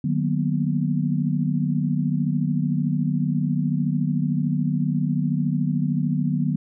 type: chord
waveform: sine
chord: B major seventh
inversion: first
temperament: equal with one note detuned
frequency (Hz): 151.83 / 185 / 233.1 / 246.9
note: D#3 / F#3 / A#3 / B3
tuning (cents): -42 / 0 / 0 / 0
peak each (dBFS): -23 / -25 / -29 / -26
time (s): 0.04-6.56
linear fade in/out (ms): 5
effects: none